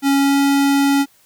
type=tone with pitch glide; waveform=square; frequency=277.2 to 279.1 Hz; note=C#4 to C#4; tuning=0 to +12 cents; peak=-13 dBFS; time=0.02-1.06 s; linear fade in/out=50 ms; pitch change=+12 cents; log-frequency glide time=0.17-0.38 s; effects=white hiss -54 dBFS RMS until 1.25 s